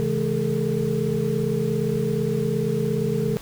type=tone cluster; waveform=sine; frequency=134.8 / 163.3 / 213.9 / 416.4 / 453.8 Hz; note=C#3 / E3 / A3 / G#4 / A#4; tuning=-48 / -16 / -49 / +5 / -47 cents; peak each=-27 dBFS; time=0-3.37 s; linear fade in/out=0 ms; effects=pink hiss -42 dBFS RMS until 3.41 s